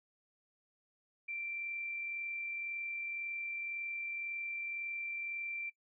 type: tone with amplitude modulation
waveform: sine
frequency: 2353 Hz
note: D7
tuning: 3 cents sharp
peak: -37 dBFS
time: 1.28-5.7 s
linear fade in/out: 10 ms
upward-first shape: sine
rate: 41.9 Hz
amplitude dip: 25%
effects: noise-tail reverb RT60 0.1 s tail -21 dB re dry